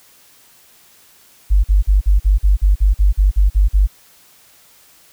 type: tone bursts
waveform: sine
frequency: 49 Hz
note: G1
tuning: in tune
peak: -8 dBFS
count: 13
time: 1.5-3.872 s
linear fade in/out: 20 ms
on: 140 ms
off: 46 ms
effects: white hiss -49 dBFS RMS until 5.12 s